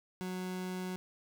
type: tone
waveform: 30% pulse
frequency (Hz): 183.9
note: F#3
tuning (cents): -10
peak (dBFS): -34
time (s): 0.21-0.96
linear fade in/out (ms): 0
effects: none